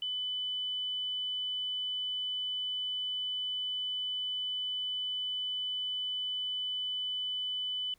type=tone; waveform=sine; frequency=3000 Hz; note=F#7; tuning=23 cents sharp; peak=-32 dBFS; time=0.02-7.94 s; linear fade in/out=2 ms; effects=pink hiss -69 dBFS RMS until 7.98 s